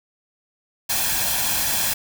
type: noise with comb filter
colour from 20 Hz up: white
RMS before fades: -22 dBFS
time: 0.89-1.94 s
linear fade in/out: 10 ms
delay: 1.2 ms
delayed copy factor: +0.6
effects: none